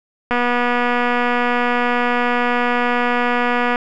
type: click train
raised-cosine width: 0.5 ms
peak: -4 dBFS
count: 839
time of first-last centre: 0.31-3.759 s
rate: 243 Hz
effects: none